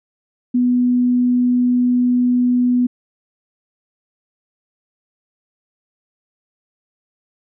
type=tone; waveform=sine; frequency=246.9 Hz; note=B3; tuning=in tune; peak=-12 dBFS; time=0.54-2.87 s; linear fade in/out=10 ms; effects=none